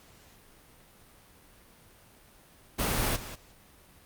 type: noise with echo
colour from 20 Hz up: pink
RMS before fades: -28 dBFS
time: 2.78-3.17 s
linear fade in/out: 20 ms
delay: 190 ms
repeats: 1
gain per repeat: -14 dB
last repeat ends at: 3.36 s
effects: pink hiss -57 dBFS RMS until 4.05 s + Opus 48 kbps